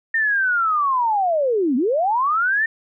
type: linear two-way sweep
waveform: sine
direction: down then up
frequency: 1831 to 233.1 to 1831 Hz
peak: -16 dBFS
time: 0.14-2.66 s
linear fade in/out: 5 ms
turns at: 1.76 s
effects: none